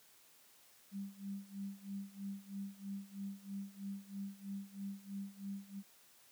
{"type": "tone with tremolo", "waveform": "sine", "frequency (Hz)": 197.7, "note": "G3", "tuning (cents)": 15, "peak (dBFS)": -39, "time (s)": [0.91, 5.83], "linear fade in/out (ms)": 50, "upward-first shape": "sine", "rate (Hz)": 3.1, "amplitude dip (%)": 90, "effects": ["white hiss -65 dBFS RMS until 6.31 s", "high-pass 100 Hz 12 dB/octave"]}